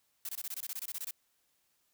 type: noise bursts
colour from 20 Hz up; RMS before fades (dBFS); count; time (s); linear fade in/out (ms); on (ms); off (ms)
blue; -39; 14; 0.25-1.109; 2; 40; 23
effects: white hiss -75 dBFS RMS until 1.93 s